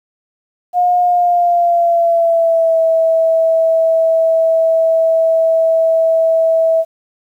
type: tone with pitch glide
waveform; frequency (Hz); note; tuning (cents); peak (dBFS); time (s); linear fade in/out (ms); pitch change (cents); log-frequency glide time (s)
sine; 715 to 651.9; F5 to E5; +41 to -19; -9; 0.73-6.85; 50; -160; 1-2.79
effects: 8-bit